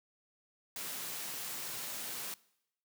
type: high-pass noise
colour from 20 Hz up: white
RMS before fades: -41 dBFS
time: 0.76-2.34 s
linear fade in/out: 2 ms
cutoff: 110 Hz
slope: 48 dB/octave
effects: noise-tail reverb RT60 0.8 s tail -22 dB re dry